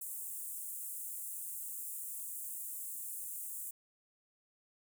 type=high-pass noise; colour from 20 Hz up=pink; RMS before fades=-43 dBFS; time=0.01-3.71 s; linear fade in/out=5 ms; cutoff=7900 Hz; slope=48 dB/octave; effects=none